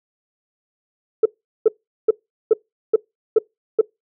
sine tone bursts, 440 Hz, A4, in tune, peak -7 dBFS, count 7, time 1.23-3.812 s, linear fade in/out 5 ms, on 26 ms, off 400 ms, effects noise-tail reverb RT60 0.2 s tail -25 dB re dry + tanh soft clip ceiling -5 dBFS

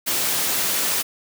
white high-pass noise, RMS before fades -22 dBFS, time 0.06-1.03 s, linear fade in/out 20 ms, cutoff 130 Hz, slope 12 dB/octave, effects none

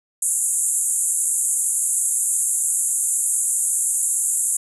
white band-pass noise, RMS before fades -21 dBFS, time 0.22-4.57 s, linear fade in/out 5 ms, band 7000 to 11000 Hz, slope 96 dB/octave, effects none

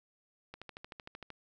click train, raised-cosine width 0.3 ms, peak -29 dBFS, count 11, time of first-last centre 0.54-1.303 s, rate 13.1 Hz, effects none

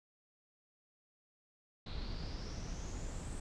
brown noise with low-pass filter sweep, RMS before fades -42 dBFS, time 1.86-3.4 s, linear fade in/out 5 ms, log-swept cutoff 4000 to 8400 Hz, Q 7.3, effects none

